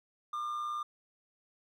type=tone with amplitude modulation; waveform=triangle; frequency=1200 Hz; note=D6; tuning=37 cents sharp; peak=-30 dBFS; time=0.33-0.83 s; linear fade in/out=5 ms; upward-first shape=sine; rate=119 Hz; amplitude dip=40%; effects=none

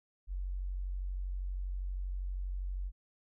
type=tone; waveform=sine; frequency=46.27 Hz; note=F#1; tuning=1 cent sharp; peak=-34 dBFS; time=0.27-2.92 s; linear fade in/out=50 ms; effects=none

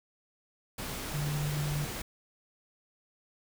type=tone in noise; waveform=sine; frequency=146.83 Hz; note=D3; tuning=in tune; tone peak=-30 dBFS; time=1.14-1.85 s; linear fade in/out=5 ms; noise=pink; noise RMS=-38 dBFS; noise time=0.78-2.02 s; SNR=+5 dB; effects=none

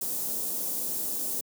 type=band-stop noise; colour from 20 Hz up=white; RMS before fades=-31 dBFS; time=0.01-1.41 s; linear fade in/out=5 ms; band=490 to 8400 Hz; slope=12 dB/octave; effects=high-pass 200 Hz 12 dB/octave

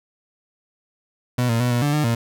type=tone with pitch steps; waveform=30% pulse; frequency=123.5 / 115.4 / 123.1 / 120.5 / 145.6 / 150.4 / 116.5 Hz; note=B2 / A#2 / B2 / B2 / D3 / D3 / A#2; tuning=0 / -17 / -5 / -42 / -15 / +42 / -1 cents; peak=-15 dBFS; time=1.38-2.15 s; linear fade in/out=5 ms; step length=110 ms; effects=none

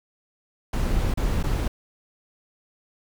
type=noise with dropouts; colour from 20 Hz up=brown; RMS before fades=-23 dBFS; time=0.73-1.68 s; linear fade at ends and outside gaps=5 ms; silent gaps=1.14-1.173 / 1.429-1.437 s; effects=none

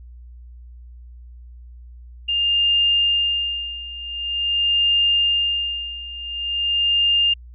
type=tone with tremolo; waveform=sine; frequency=2809 Hz; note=F7; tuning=9 cents sharp; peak=-14 dBFS; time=2.28-7.34 s; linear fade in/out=10 ms; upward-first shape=sine; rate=0.46 Hz; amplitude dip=85%; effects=added 60 Hz sine -38 dBFS peak until 7.54 s

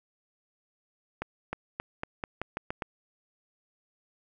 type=accelerating click train; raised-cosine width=0.5 ms; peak=-17 dBFS; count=9; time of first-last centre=1.22-2.822 s; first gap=310 ms; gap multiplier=0.87; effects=none

